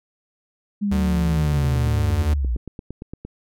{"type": "linear sweep", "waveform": "sine", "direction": "down", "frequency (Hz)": [207.7, 54.4], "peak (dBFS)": -19, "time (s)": [0.81, 2.57], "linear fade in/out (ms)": 20}
{"type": "tone with vibrato", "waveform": "45% pulse", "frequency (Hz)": 74, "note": "D2", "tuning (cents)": 14, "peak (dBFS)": -21, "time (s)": [0.91, 2.34], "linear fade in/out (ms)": 10, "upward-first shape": "square", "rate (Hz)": 2.2, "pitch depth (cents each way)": 10}
{"type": "click train", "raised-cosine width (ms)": 3, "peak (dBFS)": -20, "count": 16, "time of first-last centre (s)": [1.53, 3.25], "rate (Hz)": 8.72}
{"effects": []}